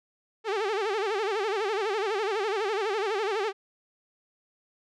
sawtooth tone with vibrato, 415.3 Hz, G#4, in tune, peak -22 dBFS, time 0.44-3.53 s, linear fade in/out 50 ms, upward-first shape sine, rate 12 Hz, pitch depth 150 cents each way, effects low-pass 4000 Hz 12 dB/octave

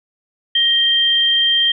sine tone pair together, 1873 / 3169 Hz, A#6 / G7, +8 / +18 cents, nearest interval major sixth, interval 910 cents, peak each -22 / -12 dBFS, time 0.55-1.72 s, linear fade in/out 5 ms, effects none

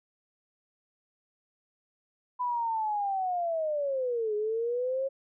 sine linear two-way sweep, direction down then up, 1000 to 415.3 to 546 Hz, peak -27 dBFS, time 2.39-5.09 s, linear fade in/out 20 ms, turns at 4.35 s, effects none

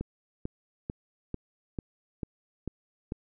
click train, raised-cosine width 3 ms, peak -20 dBFS, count 8, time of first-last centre 0.01-3.121 s, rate 2.25 Hz, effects none

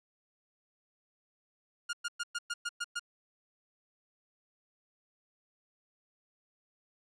sawtooth tone bursts, 1418 Hz, F6, 26 cents sharp, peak -29 dBFS, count 8, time 1.89-2.996 s, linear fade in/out 10 ms, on 42 ms, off 110 ms, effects resampled to 22050 Hz + 11-bit

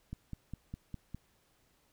click train, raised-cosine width 5 ms, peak -28 dBFS, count 6, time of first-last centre 0.13-1.146 s, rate 4.92 Hz, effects pink hiss -71 dBFS RMS until 1.92 s

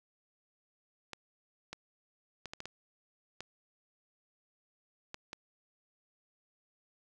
clicks, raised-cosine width 0.2 ms, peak -24 dBFS, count 9, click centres 1.133 / 1.73 / 2.457 / 2.535 / 2.604 / 2.656 / 3.406 / 5.144 / 5.331 s, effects none

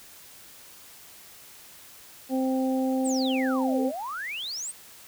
harmonic tone, 261.6 Hz, C4, in tune, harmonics 1 / 2 / 3, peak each -24 / -30 / -34 dBFS, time 2.29-3.92 s, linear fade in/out 50 ms
sine exponential two-way sweep, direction down then up, 8920 to 429.3 to 8920 Hz, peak -31 dBFS, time 3.04-4.72 s, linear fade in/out 20 ms, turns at 3.81 s
effects white hiss -49 dBFS RMS until 5.07 s

